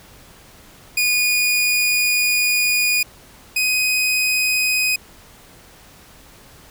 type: tone pair in turn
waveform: sawtooth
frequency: 2456 / 2505 Hz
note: D#7 / D#7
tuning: -23 / +11 cents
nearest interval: unison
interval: 34 cents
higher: second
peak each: -12 / -13 dBFS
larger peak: first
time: 0.97-3.03 / 3.56-4.96 s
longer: first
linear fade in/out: 5 ms
effects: pink hiss -46 dBFS RMS until 6.7 s